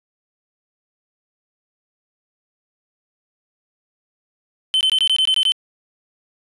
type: tone bursts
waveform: triangle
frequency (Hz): 3069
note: G7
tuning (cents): -37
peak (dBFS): -12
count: 9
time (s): 4.74-5.52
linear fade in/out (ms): 0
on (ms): 68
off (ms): 21
effects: resampled to 22050 Hz